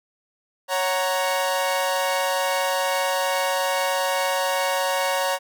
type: chord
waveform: sawtooth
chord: F# major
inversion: second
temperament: equal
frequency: 554.4 / 740 / 932.3 Hz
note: C#5 / F#5 / A#5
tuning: 0 / 0 / 0 cents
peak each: -20 / -24 / -22 dBFS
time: 0.68-5.39 s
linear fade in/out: 50 ms
effects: none